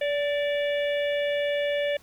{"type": "harmonic tone with a mistuned harmonic", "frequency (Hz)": 577, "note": "D5", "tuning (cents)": -31, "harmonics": [1, 3, 4, 5, 6], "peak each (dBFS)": [-24, -34, -36, -38, -40], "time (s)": [0.01, 1.97], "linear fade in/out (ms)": 5, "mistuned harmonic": 3, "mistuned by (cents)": 34, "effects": ["pink hiss -56 dBFS RMS until 2.02 s"]}